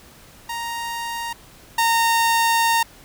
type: tone pair in turn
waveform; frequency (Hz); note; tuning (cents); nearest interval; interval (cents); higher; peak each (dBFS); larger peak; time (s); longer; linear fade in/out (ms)
sawtooth; 932.3 / 920; A#5 / A#5; 0 / -23; unison; 23; first; -22 / -12; second; 0.49-1.33 / 1.78-2.83; second; 5
effects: pink hiss -47 dBFS RMS until 3.04 s